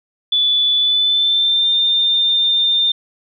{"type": "tone with pitch glide", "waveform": "sine", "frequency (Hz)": [3466, 3607], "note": ["A7", "A7"], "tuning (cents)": [-27, 42], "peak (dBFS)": -12, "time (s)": [0.32, 2.92], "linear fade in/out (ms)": 5, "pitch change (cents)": 69, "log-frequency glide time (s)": [0.77, 1.74], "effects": []}